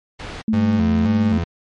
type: noise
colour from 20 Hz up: pink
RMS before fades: -31 dBFS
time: 0.19-0.42 s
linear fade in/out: 10 ms
type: tone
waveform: sine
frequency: 220 Hz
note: A3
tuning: in tune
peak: -15 dBFS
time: 0.48-1.38 s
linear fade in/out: 2 ms
type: tone with vibrato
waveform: 30% pulse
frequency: 92.5 Hz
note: F#2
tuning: in tune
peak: -17 dBFS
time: 0.53-1.44 s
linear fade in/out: 5 ms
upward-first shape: square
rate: 1.9 Hz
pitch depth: 150 cents each way
effects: low-pass 4000 Hz 12 dB/octave + MP3 48 kbps